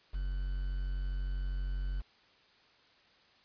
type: tone with quantisation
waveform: triangle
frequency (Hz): 46.25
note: F#1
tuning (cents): 0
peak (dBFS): -30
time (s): 0.13-2.02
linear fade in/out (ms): 20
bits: 9
effects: white hiss -64 dBFS RMS until 3.44 s + resampled to 11025 Hz